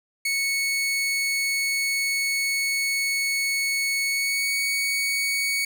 sawtooth tone with pitch glide, 2211 to 2234 Hz, C#7 to C#7, -5 to +13 cents, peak -19 dBFS, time 0.25-5.65 s, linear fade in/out 5 ms, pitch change +18 cents, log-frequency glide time 4.04-4.55 s, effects none

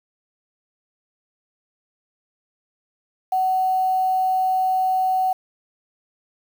sine tone with quantisation, 750 Hz, F#5, 23 cents sharp, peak -17 dBFS, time 3.32-5.33 s, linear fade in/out 5 ms, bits 7, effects none

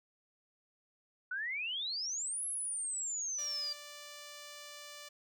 sine exponential two-way sweep, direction up then down, 1449 to 11175 to 4687 Hz, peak -35 dBFS, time 1.31-3.73 s, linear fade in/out 5 ms, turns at 2.46 s
5% pulse tone, 587.3 Hz, D5, in tune, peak -36 dBFS, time 3.38-5.09 s, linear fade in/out 10 ms
effects none

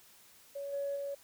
sine tone with level steps, 562 Hz, C#5, 24 cents sharp, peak -37 / -32 / -35 dBFS, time 0.55-1.15 s, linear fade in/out 10 ms, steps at 0.72 / 0.95 s, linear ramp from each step 20 ms, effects tanh soft clip ceiling -28 dBFS + white hiss -60 dBFS RMS until 1.23 s

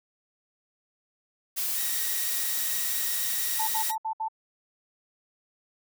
blue noise, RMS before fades -29 dBFS, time 1.56-3.92 s, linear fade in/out 20 ms
5% pulse tone with vibrato, 1890 Hz, A#6, 23 cents sharp, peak -25 dBFS, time 1.74-3.96 s, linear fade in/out 50 ms, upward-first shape sine, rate 17 Hz, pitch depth 36 cents each way
sine tone bursts, 883 Hz, A5, 6 cents sharp, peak -27 dBFS, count 5, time 3.59-4.285 s, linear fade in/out 10 ms, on 87 ms, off 65 ms
effects none

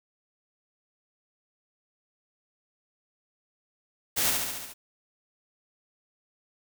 white noise with echo, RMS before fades -26 dBFS, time 4.16-4.32 s, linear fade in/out 20 ms, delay 70 ms, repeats 6, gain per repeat -3 dB, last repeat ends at 4.74 s, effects none

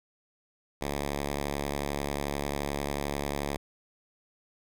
5% pulse tone, 71.3 Hz, C#2, 49 cents sharp, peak -19 dBFS, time 0.81-3.57 s, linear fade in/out 5 ms, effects none

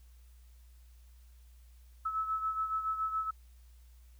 sine beating tone pair, 1300 / 1307.1 Hz, E6 / E6, -24 / -15 cents, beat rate 7.1 Hz, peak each -32 / -39 dBFS, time 2.05-3.31 s, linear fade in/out 10 ms, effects added 60 Hz sine -54 dBFS peak until 4.19 s + white hiss -70 dBFS RMS until 4.19 s

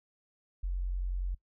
sine tone, 45.21 Hz, F#1, 39 cents flat, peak -30 dBFS, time 0.63-1.35 s, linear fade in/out 10 ms, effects noise-tail reverb RT60 0.1 s tail -21 dB re dry

